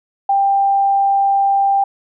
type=tone; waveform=sine; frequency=791 Hz; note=G5; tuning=15 cents sharp; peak=-11 dBFS; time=0.29-1.84 s; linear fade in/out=5 ms; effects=none